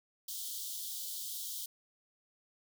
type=high-pass noise; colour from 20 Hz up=white; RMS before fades=-41 dBFS; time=0.28-1.66 s; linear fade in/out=5 ms; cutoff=3100 Hz; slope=96 dB/octave; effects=none